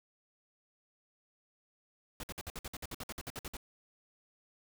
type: noise bursts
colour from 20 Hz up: pink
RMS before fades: -42 dBFS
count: 16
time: 2.2-3.569 s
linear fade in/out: 2 ms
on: 34 ms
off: 55 ms
effects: none